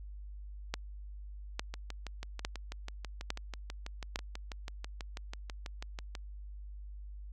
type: two click trains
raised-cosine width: 0.2 ms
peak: -16 / -24 dBFS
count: 5 / 28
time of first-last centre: 0.74-4.159 / 1.74-6.152 s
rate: 1.17 / 6.12 Hz
effects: added 50 Hz sine -43 dBFS peak until 7.32 s